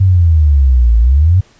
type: exponential two-way sweep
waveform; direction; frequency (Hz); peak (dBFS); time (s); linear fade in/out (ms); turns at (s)
sine; down then up; 98 to 55 to 98; -5; 0-1.41; 10; 0.98
effects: pink hiss -48 dBFS RMS until 1.59 s + resampled to 16000 Hz